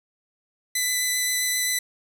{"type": "tone with vibrato", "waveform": "10% pulse", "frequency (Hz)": 2000, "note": "B6", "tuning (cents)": 21, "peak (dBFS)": -13, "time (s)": [0.75, 1.79], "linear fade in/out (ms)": 5, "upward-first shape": "triangle", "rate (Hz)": 7.6, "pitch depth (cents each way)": 11, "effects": ["8-bit"]}